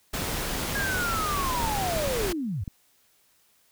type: noise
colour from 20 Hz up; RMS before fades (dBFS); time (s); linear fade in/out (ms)
pink; -30; 0.13-2.33; 10
type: linear sweep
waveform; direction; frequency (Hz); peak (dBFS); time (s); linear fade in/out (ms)
sine; down; 1661.2 to 77.8; -27; 0.75-2.64; 5
type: clicks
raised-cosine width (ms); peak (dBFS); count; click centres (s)
5; -21; 6; 1.642 / 1.676 / 1.78 / 1.966 / 2.076 / 2.678
effects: white hiss -64 dBFS RMS until 3.71 s